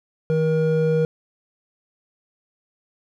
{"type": "tone pair together", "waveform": "triangle", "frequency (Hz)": [158.6, 475.3], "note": ["D#3", "A#4"], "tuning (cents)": [33, 34], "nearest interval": "octave + perfect fifth", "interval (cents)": 1901, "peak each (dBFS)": [-18, -17], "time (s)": [0.3, 1.05], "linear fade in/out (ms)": 0, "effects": []}